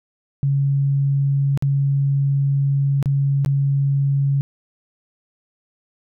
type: tone with dropouts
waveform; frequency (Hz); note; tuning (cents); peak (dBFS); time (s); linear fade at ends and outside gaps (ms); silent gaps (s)
sine; 139.1; C#3; +6; -15; 0.43-4.41; 0; 1.575-1.624 / 3.027-3.058 / 3.448-3.461
effects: none